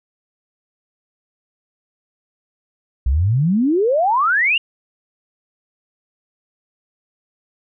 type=exponential sweep; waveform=sine; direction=up; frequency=58.9 to 2901 Hz; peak=-13 dBFS; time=3.06-4.58 s; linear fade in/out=5 ms; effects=none